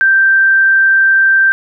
sine tone, 1568 Hz, G6, in tune, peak -6 dBFS, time 0.01-1.52 s, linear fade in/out 0 ms, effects none

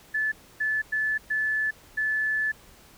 sine tone bursts at uneven times, 1736 Hz, A6, 24 cents flat, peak -23 dBFS, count 5, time 0.14-0.32 / 0.6-0.82 / 0.92-1.18 / 1.3-1.71 / 1.97-2.52 s, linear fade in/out 10 ms, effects pink hiss -53 dBFS RMS until 2.97 s

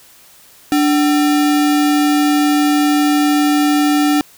sine tone with sample-and-hold, 293.7 Hz, D4, in tune, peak -10 dBFS, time 0.72-4.21 s, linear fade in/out 0 ms, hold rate 1050 Hz, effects white hiss -45 dBFS RMS until 4.37 s

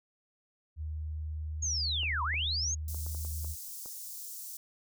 sine tone, 77.3 Hz, D#2, 11 cents flat, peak -34 dBFS, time 0.76-3.56 s, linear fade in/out 50 ms
sine linear two-way sweep, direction down then up, 6700 to 925 to 6700 Hz, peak -30 dBFS, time 1.62-2.75 s, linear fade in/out 10 ms, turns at 2.23 s
clicks, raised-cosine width 1 ms, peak -36 dBFS, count 8, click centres 2.033 / 2.341 / 2.946 / 3.065 / 3.148 / 3.249 / 3.446 / 3.859 s
white high-pass noise, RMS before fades -43 dBFS, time 2.88-4.57 s, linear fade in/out 2 ms, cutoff 5500 Hz, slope 24 dB/octave
effects none

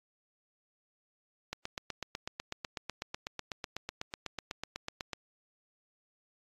click train, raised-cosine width 0.2 ms, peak -19 dBFS, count 30, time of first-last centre 1.53-5.132 s, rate 8.05 Hz, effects AAC 32 kbps

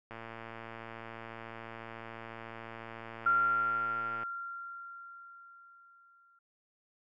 click train, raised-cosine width 0.5 ms, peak -29 dBFS, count 471, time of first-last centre 0.11-4.233 s, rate 114 Hz
sine tone with exponential decay, 1381 Hz, F6, 20 cents flat, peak -23 dBFS, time 3.26-6.39 s, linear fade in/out 5 ms, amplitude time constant 680 ms
effects none

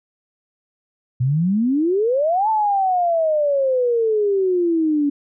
sine exponential two-way sweep, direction up then down, 120.1 to 890 to 282.8 Hz, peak -15 dBFS, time 1.2-5.1 s, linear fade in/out 10 ms, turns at 2.49 s, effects none

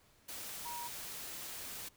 sine tone in noise, 952 Hz, A#5, 36 cents sharp, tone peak -42 dBFS, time 0.65-0.88 s, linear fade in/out 10 ms, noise white, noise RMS -45 dBFS, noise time 0.28-1.89 s, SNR 0 dB, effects pink hiss -67 dBFS RMS until 1.96 s

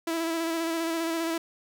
sawtooth tone with vibrato, 329.6 Hz, E4, in tune, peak -23 dBFS, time 0.07-1.38 s, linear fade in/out 5 ms, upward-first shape square, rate 15 Hz, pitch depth 22 cents each way, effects none

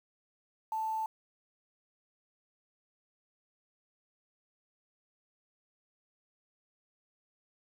sine tone with quantisation, 880 Hz, A5, in tune, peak -31 dBFS, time 0.72-1.06 s, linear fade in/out 2 ms, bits 9, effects none

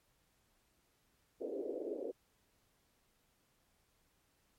white band-pass noise, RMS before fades -41 dBFS, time 1.4-2.12 s, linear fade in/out 20 ms, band 300 to 530 Hz, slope 48 dB/octave, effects pink hiss -75 dBFS RMS until 4.58 s + MP3 64 kbps

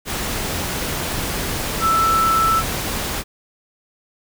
sine tone in noise, 1323 Hz, E6, 6 cents sharp, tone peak -14 dBFS, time 1.8-2.63 s, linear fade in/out 50 ms, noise pink, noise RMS -24 dBFS, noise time 0.05-3.24 s, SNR +7 dB, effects none

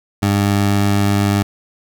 20% pulse tone, 100.9 Hz, G#2, 49 cents flat, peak -8 dBFS, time 0.22-1.43 s, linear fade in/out 10 ms, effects none

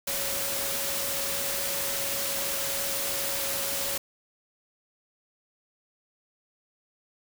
sine tone in noise, 554.4 Hz, C#5, in tune, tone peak -38 dBFS, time 0.07-3.98 s, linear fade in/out 5 ms, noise white, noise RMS -30 dBFS, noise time 0.07-3.98 s, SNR -11 dB, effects none

